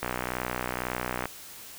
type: click train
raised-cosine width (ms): 0.5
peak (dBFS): -14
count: 77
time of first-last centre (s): 0.03-1.256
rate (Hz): 62
effects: white hiss -45 dBFS RMS until 1.78 s